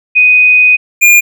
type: tone pair in turn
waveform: sine / square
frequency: 2494 / 2415 Hz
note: D#7 / D7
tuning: +3 / +48 cents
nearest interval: minor second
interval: 55 cents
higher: first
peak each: -3 dBFS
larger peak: neither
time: 0.15-0.77 / 1.01-1.21 s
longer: first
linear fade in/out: 20 ms
effects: none